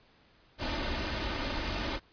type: noise with comb filter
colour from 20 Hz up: pink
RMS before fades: -33 dBFS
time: 0.58-2 s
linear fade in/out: 50 ms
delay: 3.3 ms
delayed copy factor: +0.5
effects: pink hiss -63 dBFS RMS until 2.12 s + resampled to 11025 Hz